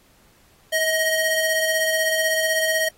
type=ring-modulated tone; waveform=35% pulse; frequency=1260 Hz; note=D#6; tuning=21 cents sharp; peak=-14 dBFS; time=0.72-2.89 s; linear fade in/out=10 ms; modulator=622 Hz; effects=pink hiss -57 dBFS RMS until 2.97 s + AAC 48 kbps